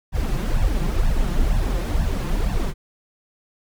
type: noise with flanger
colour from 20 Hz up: brown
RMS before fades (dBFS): -20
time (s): 0.12-2.74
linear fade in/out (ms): 50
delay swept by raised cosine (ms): 1.1 to 5.8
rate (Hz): 2.1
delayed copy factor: +0.85
effects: none